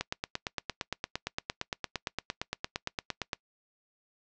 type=click train; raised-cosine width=0.2 ms; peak=-14 dBFS; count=30; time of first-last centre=0.01-3.332 s; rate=8.73 Hz; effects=noise-tail reverb RT60 0.1 s tail -23 dB re dry + low-pass 7000 Hz 12 dB/octave